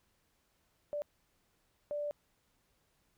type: tone bursts at uneven times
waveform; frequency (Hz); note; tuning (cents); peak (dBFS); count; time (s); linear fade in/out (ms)
sine; 587; D5; -1; -34; 2; 0.93-1.02 / 1.91-2.11; 0
effects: pink hiss -75 dBFS RMS until 3.17 s